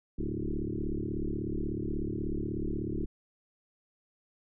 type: tone with frequency modulation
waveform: sine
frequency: 162.4 Hz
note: E3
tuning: 26 cents flat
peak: -30 dBFS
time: 0.18-3.06 s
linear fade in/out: 10 ms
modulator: 36.4 Hz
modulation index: 5.8
effects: none